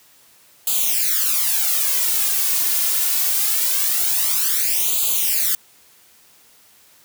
blue noise with flanger, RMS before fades -19 dBFS, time 0.67-5.55 s, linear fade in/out 2 ms, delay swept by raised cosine 0.27 to 2.87 ms, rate 0.23 Hz, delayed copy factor +0.9, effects white hiss -52 dBFS RMS until 7.04 s + high-pass 60 Hz 12 dB/octave

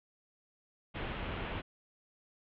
pink low-pass noise, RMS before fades -39 dBFS, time 0.94-1.62 s, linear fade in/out 20 ms, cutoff 3300 Hz, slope 48 dB/octave, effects none

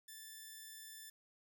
5% pulse tone, 1760 Hz, A6, in tune, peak -40 dBFS, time 0.08-1.1 s, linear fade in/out 5 ms, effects none

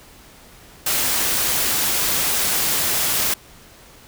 white noise, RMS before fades -20 dBFS, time 0.86-3.34 s, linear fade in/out 5 ms, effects pink hiss -46 dBFS RMS until 4.07 s

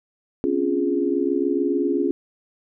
sine chord, Db major seventh, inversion third, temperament equal with one note detuned, 261.6 / 282 / 349.2 / 415.3 Hz, C4 / Db4 / F4 / Ab4, 0 / +30 / 0 / 0 cents, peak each -28 / -23 / -23 / -25 dBFS, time 0.44-2.11 s, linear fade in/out 0 ms, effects none

